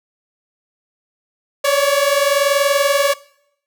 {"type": "tone pair together", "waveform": "sawtooth", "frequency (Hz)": [554.4, 574.9], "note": ["C#5", "D5"], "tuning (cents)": [0, -37], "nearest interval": "minor second", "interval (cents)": 63, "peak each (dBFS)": -12, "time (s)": [1.64, 3.14], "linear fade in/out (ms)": 10, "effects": ["noise-tail reverb RT60 0.7 s tail -21 dB re dry"]}